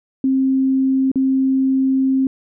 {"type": "tone with dropouts", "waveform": "sine", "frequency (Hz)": 265.4, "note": "C4", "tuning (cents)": 25, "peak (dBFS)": -13, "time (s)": [0.24, 2.27], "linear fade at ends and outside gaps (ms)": 2, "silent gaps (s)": [1.116, 1.157], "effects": []}